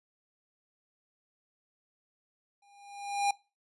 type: tone with exponential growth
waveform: square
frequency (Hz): 807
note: G#5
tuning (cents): -50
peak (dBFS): -24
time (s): 2.62-3.31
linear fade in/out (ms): 5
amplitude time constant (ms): 150
effects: noise-tail reverb RT60 0.3 s tail -23 dB re dry + resampled to 24000 Hz